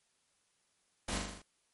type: noise with echo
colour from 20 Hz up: pink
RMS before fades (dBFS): -37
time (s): 1.08-1.18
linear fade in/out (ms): 5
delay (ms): 40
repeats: 6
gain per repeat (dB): -3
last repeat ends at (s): 1.42
effects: white hiss -75 dBFS RMS until 1.73 s + MP3 48 kbps